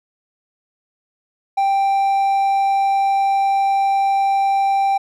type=tone; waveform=triangle; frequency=786 Hz; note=G5; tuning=4 cents sharp; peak=-12 dBFS; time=1.57-4.98 s; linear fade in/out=10 ms; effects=none